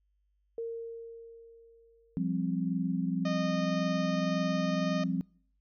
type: tone with exponential decay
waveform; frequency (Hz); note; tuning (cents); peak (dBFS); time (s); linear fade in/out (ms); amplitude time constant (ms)
sine; 460.1; A#4; -23; -32; 0.58-2.56; 2; 430
type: chord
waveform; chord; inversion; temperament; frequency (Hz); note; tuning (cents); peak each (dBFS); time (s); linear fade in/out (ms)
sine; F suspended second; none; just; 174.61 / 196.44 / 261.9; F3 / G3 / C4; 0 / +4 / +2; -31 / -34 / -33; 2.17-5.21; 0
type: harmonic tone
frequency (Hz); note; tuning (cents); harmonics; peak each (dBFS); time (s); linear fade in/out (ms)
615; D#5; -20; 1 / 2 / 3 / 4 / 5 / 6 / 7 / 8 / 9 / 10; -34 / -40 / -44 / -46 / -48 / -50 / -51 / -52 / -53 / -54; 3.25-5.04; 5
effects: noise-tail reverb RT60 0.6 s tail -26 dB re dry + added 50 Hz sine -70 dBFS peak until 5.6 s